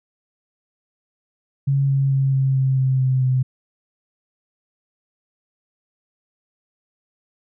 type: tone with pitch steps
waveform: sine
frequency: 138.1 / 136.75 / 135.41 / 134.09 / 132.78 / 131.48 / 130.2 / 128.93 Hz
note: C#3 / C#3 / C#3 / C3 / C3 / C3 / C3 / C3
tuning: -6 / -23 / -40 / +43 / +26 / +9 / -8 / -25 cents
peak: -15 dBFS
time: 1.67-3.43 s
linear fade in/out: 10 ms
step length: 220 ms
effects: none